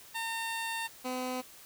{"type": "tone pair in turn", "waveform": "15% pulse", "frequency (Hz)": [910, 254.1], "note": ["A#5", "B3"], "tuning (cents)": [-42, 49], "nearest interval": "octave + minor seventh", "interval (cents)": 2209, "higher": "first", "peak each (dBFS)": -27, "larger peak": "neither", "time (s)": [[0.14, 0.88], [1.04, 1.42]], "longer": "first", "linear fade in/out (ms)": 20, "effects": ["white hiss -53 dBFS RMS until 1.65 s"]}